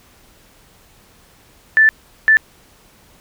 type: tone bursts at uneven times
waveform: sine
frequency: 1760 Hz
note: A6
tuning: in tune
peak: -7 dBFS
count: 2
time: 1.77-1.89 / 2.28-2.37 s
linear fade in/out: 0 ms
effects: pink hiss -50 dBFS RMS until 3.2 s